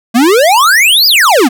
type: exponential two-way sweep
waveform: square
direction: up then down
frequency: 220 to 5110 to 220 Hz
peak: -5 dBFS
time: 0.14-1.49 s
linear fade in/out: 20 ms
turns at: 1.07 s
effects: none